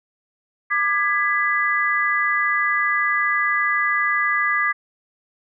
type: chord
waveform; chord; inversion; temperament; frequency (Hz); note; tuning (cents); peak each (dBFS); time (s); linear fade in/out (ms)
sine; G# diminished; second; just; 1196.1 / 1661.2 / 1993.5; D6 / G#6 / B6; +31 / 0 / +16; -22 / -22 / -21; 0.7-4.73; 20
effects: none